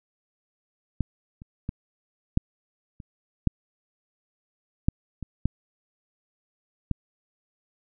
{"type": "clicks", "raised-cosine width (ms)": 5, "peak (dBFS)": [-12, -30, -17, -7, -28, -7, -7, -21, -10, -12], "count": 10, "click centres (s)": [1.007, 1.419, 1.691, 2.374, 3.002, 3.473, 4.885, 5.227, 5.456, 6.913], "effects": []}